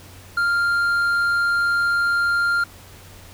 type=tone with hard clipping; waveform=triangle; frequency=1396.9 Hz; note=F6; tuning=in tune; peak=-18 dBFS; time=0.37-2.64 s; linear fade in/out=5 ms; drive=7 dB; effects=added 92 Hz sine -45 dBFS peak until 3.33 s + pink hiss -45 dBFS RMS until 3.33 s